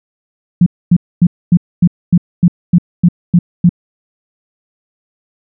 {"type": "tone bursts", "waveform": "sine", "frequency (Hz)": 174.61, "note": "F3", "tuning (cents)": 0, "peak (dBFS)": -3, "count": 11, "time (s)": [0.61, 3.693], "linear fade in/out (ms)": 5, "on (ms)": 53, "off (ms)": 250, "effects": []}